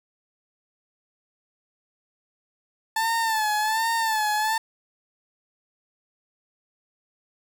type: tone with vibrato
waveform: 30% pulse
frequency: 880 Hz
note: A5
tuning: in tune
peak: -19 dBFS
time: 2.96-4.58 s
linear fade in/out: 5 ms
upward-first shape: sine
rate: 1.3 Hz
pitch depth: 72 cents each way
effects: none